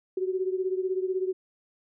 sine beating tone pair, 370.8 / 386.8 Hz, F#4 / G4, +4 / -23 cents, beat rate 16 Hz, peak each -27 / -31 dBFS, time 0.17-1.33 s, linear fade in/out 5 ms, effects none

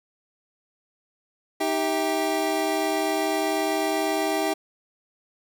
square tone cluster, 311.4 / 391.6 / 650 / 790 Hz, D#4 / G4 / E5 / G5, +2 / -2 / -24 / +13 cents, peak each -29 / -29 / -29 / -29 dBFS, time 1.6-4.54 s, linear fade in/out 10 ms, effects none

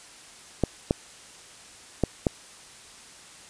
clicks, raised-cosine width 2 ms, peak -7 dBFS, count 4, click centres 0.637 / 0.909 / 2.037 / 2.268 s, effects white hiss -48 dBFS RMS until 3.49 s + resampled to 22050 Hz

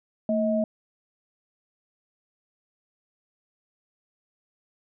sine tone pair together, 224.3 / 634.4 Hz, A3 / D#5, +34 / +33 cents, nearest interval octave + tritone, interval 1799 cents, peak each -24 dBFS, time 0.29-0.64 s, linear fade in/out 2 ms, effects none

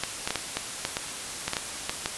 clicks, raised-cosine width 0.2 ms, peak -9 dBFS, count 12, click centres 0.036 / 0.275 / 0.306 / 0.357 / 0.57 / 0.851 / 0.969 / 1.48 / 1.534 / 1.568 / 1.895 / 2.059 s, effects white hiss -35 dBFS RMS until 2.17 s + resampled to 24000 Hz

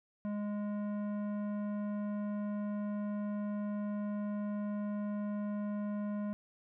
sine tone with tanh clipping, 206.9 Hz, G#3, 6 cents flat, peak -36 dBFS, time 0.25-6.33 s, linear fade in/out 0 ms, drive 13 dB, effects none

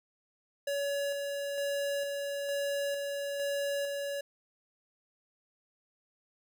square tone with tremolo, 565 Hz, C#5, 33 cents sharp, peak -31 dBFS, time 0.67-4.21 s, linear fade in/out 5 ms, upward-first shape square, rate 1.1 Hz, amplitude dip 30%, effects none

